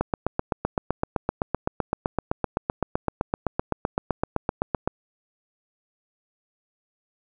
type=click train; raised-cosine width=1 ms; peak=-8 dBFS; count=39; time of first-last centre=0.01-4.876 s; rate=7.81 Hz; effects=none